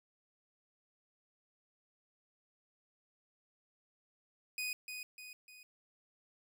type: tone with echo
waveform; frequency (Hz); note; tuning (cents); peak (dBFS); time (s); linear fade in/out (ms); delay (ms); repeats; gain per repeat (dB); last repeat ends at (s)
sawtooth; 2489; D#7; 0; -33; 4.58-4.73; 2; 300; 3; -6; 5.63
effects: none